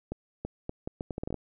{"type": "accelerating click train", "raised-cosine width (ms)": 2, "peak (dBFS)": -20, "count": 12, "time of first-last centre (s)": [0.12, 1.343], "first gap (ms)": 330, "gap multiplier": 0.74, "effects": []}